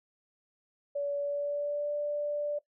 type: tone with pitch glide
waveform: sine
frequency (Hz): 571 to 587.1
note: D5 to D5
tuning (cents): -49 to -1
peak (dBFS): -29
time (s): 0.95-2.59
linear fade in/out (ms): 10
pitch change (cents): +48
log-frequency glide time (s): 1.17-1.92
effects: noise-tail reverb RT60 0.1 s tail -18 dB re dry